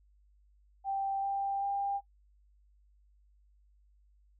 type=tone with pitch steps; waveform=sine; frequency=784 / 790.8 / 797.7 Hz; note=G5 / G5 / G5; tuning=0 / +15 / +30 cents; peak=-30 dBFS; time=0.84-2.01 s; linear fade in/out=50 ms; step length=390 ms; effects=noise-tail reverb RT60 0.1 s tail -19 dB re dry + added 50 Hz sine -62 dBFS peak until 4.39 s